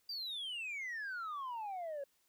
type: exponential sweep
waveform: sine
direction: down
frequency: 4785 to 544 Hz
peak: -37 dBFS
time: 0.09-2.04 s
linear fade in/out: 5 ms
effects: tanh soft clip ceiling -38 dBFS + white hiss -75 dBFS RMS until 2.28 s